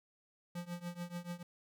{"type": "tone with tremolo", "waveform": "square", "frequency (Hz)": 174.61, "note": "F3", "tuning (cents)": 0, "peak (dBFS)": -38, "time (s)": [0.55, 1.43], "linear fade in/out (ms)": 5, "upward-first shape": "triangle", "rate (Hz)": 6.9, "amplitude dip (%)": 95, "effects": []}